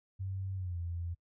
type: tone with pitch glide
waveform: sine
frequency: 95.7 to 85.75 Hz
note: G2 to F2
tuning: -41 to -31 cents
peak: -35 dBFS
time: 0.19-1.15 s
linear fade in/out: 20 ms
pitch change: -190 cents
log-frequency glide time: 0.55-0.78 s
effects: noise-tail reverb RT60 0.1 s tail -22 dB re dry